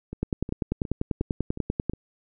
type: two click trains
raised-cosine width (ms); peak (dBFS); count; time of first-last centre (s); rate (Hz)
3; -12 / -21; 18 / 6; 0.23-1.897 / 0.13-1.935; 10.2 / 2.77
effects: none